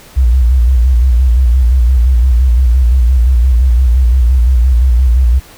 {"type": "tone with vibrato", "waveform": "sine", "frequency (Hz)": 61.74, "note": "B1", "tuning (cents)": 0, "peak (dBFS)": -5, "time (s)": [0.16, 5.4], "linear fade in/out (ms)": 20, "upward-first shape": "square", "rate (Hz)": 5.8, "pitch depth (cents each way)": 92, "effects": ["pink hiss -38 dBFS RMS until 5.57 s"]}